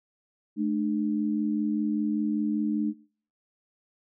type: tone pair together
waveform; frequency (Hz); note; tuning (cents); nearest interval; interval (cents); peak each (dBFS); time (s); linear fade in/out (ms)
sine; 215.3 / 300.4; A3 / D4; -37 / +39; tritone; 576; -26 / -27; 0.56-2.94; 50
effects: noise-tail reverb RT60 0.5 s tail -24 dB re dry